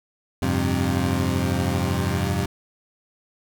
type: chord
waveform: 20% pulse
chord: F suspended second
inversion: none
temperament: equal with one note detuned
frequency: 87.31 / 100 / 130.81 Hz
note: F2 / G2 / C3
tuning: 0 / +35 / 0 cents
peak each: -19 / -21 / -21 dBFS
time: 0.42-2.46 s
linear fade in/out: 5 ms
effects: none